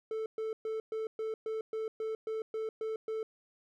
triangle tone bursts, 440.4 Hz, A4, 2 cents sharp, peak -31 dBFS, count 12, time 0.11-3.23 s, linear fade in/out 2 ms, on 150 ms, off 120 ms, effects none

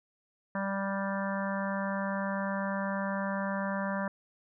harmonic tone with a mistuned harmonic, 196 Hz, G3, in tune, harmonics 1 / 3 / 4 / 5 / 6 / 7 / 8 / 9, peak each -33 / -36 / -46 / -38 / -42 / -44 / -41 / -42 dBFS, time 0.55-4.08 s, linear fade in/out 2 ms, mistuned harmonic 7, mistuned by +36 cents, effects none

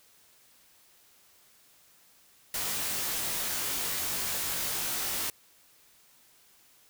white noise with comb filter, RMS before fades -32 dBFS, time 2.54-5.3 s, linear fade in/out 2 ms, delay 19 ms, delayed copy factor -0.95, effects white hiss -61 dBFS RMS until 6.89 s

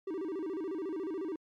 triangle tone with vibrato, 349.2 Hz, F4, in tune, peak -32 dBFS, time 0.07-1.36 s, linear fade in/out 5 ms, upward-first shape square, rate 14 Hz, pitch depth 180 cents each way, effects MP3 96 kbps

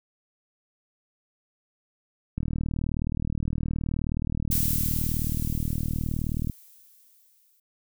click train, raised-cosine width 5 ms, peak -16 dBFS, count 162, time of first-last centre 2.38-6.498 s, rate 39.1 Hz
violet noise with exponential decay, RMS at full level -25 dBFS, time 4.51-7.6 s, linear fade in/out 5 ms, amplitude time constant 670 ms
effects none

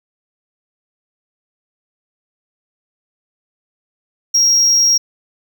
triangle tone, 5610 Hz, F8, 7 cents sharp, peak -8 dBFS, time 4.34-4.98 s, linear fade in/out 10 ms, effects none

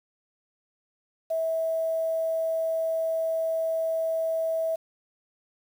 sine tone with quantisation, 650 Hz, E5, 24 cents flat, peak -24 dBFS, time 1.3-4.76 s, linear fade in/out 10 ms, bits 8, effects none

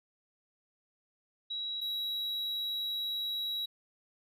sine / triangle tone pair in turn, 3877 / 3877 Hz, B7 / B7, -33 / -33 cents, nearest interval unison, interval 0 cents, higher neither, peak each -34 / -31 dBFS, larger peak second, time 1.5-1.81 / 1.81-3.66 s, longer second, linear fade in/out 10 ms, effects none

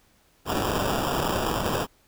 blue noise with sample-and-hold, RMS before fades -26 dBFS, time 0.45-1.87 s, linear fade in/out 50 ms, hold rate 2100 Hz, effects pink hiss -62 dBFS RMS until 2.07 s

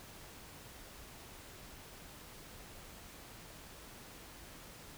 silence, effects pink hiss -53 dBFS RMS until 4.97 s

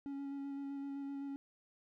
triangle tone with vibrato, 278.4 Hz, C#4, 8 cents sharp, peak -38 dBFS, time 0.06-1.36 s, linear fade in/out 0 ms, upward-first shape square, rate 7.8 Hz, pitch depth 11 cents each way, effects none

